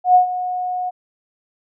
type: tone with ADSR envelope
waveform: sine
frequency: 728 Hz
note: F#5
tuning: 28 cents flat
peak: -6 dBFS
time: 0.04-0.91 s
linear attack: 110 ms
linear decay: 110 ms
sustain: -14 dB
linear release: 25 ms
effects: none